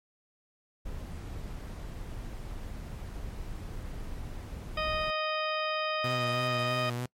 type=noise; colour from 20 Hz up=brown; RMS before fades=-39 dBFS; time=0.85-5.11 s; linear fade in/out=10 ms
type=harmonic tone; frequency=621 Hz; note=D#5; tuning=3 cents flat; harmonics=1 / 2 / 3 / 4 / 5 / 6 / 8; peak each=-33 / -33 / -40 / -37 / -39 / -43 / -43 dBFS; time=4.77-6.9 s; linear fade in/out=5 ms
type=tone with vibrato; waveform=sawtooth; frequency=123.47 Hz; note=B2; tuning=in tune; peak=-28 dBFS; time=6.04-7.06 s; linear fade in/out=5 ms; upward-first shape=sine; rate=3.1 Hz; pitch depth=46 cents each way
effects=noise-tail reverb RT60 0.1 s tail -24 dB re dry + MP3 64 kbps